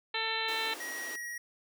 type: harmonic tone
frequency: 446.4 Hz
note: A4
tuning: 25 cents sharp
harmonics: 1 / 2 / 3 / 4 / 5 / 6 / 7 / 8 / 9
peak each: -42 / -38 / -42 / -37 / -39 / -40 / -41 / -42 / -37 dBFS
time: 0.14-0.74 s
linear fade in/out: 5 ms
type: high-pass noise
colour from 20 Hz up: pink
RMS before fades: -45 dBFS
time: 0.48-1.16 s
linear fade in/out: 5 ms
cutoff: 260 Hz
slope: 96 dB/octave
type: tone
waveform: square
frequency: 1901 Hz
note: A#6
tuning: 33 cents sharp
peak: -38 dBFS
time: 0.8-1.38 s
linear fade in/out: 5 ms
effects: none